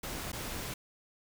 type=noise with dropouts; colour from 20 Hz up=pink; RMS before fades=-39 dBFS; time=0.03-0.74 s; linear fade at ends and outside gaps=5 ms; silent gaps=0.319-0.329 s; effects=none